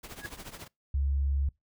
pink noise with tremolo, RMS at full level -41 dBFS, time 0.03-0.68 s, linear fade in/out 10 ms, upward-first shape triangle, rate 14 Hz, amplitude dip 85%
triangle tone with exponential growth, 1661.2 Hz, G#6, in tune, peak -30 dBFS, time 0.17-0.26 s, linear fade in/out 1 ms, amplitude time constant 18 ms
sine tone, 69.3 Hz, C#2, in tune, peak -25 dBFS, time 0.94-1.49 s, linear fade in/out 5 ms
effects noise-tail reverb RT60 0.2 s tail -25 dB re dry

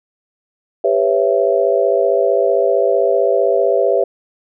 sine chord, C# half-diminished seventh, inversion second, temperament just, 399.1 / 498.9 / 554.4 / 665.2 Hz, G4 / B4 / C#5 / E5, +31 / +17 / 0 / +16 cents, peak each -17 dBFS, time 0.84-4.04 s, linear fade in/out 5 ms, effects none

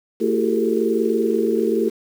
sine tone cluster, 225.1 / 336.2 / 385 / 405.9 / 451.2 Hz, A3 / E4 / G4 / G#4 / A4, +40 / +34 / -31 / -40 / +44 cents, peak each -23 dBFS, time 0.2-1.9 s, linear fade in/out 20 ms, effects 7-bit

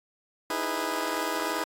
15% pulse chord, E major seventh, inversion third, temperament just, 309 / 329.6 / 412 / 494.4 Hz, D#4 / E4 / G#4 / B4, -12 / 0 / -14 / +2 cents, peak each -28 dBFS, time 0.5-1.64 s, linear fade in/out 2 ms, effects AAC 64 kbps

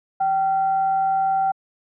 sine tone with frequency modulation, 773 Hz, G5, 24 cents flat, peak -17 dBFS, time 0.2-1.52 s, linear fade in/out 10 ms, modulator 608 Hz, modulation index 0.28, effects high-pass 300 Hz 12 dB/octave

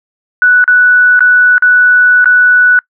sine tone with dropouts, 1480 Hz, F#6, in tune, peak -3 dBFS, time 0.42-2.79 s, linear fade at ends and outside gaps 1 ms, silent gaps 0.641-0.678 / 1.193-1.206 / 1.581-1.623 / 2.244-2.257 s, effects noise-tail reverb RT60 0.1 s tail -26 dB re dry

